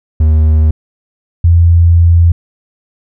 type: tone pair in turn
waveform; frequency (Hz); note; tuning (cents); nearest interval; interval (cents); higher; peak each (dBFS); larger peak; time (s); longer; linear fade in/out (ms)
triangle / sine; 77.78 / 84.99; D#2 / F2; 0 / -47; major second; 153; second; -3; neither; 0.2-0.71 / 1.44-2.32; second; 5
effects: none